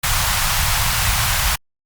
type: band-stop noise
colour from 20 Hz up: pink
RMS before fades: -18 dBFS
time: 0.03-1.56 s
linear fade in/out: 10 ms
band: 130 to 790 Hz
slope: 24 dB/octave
effects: Opus 48 kbps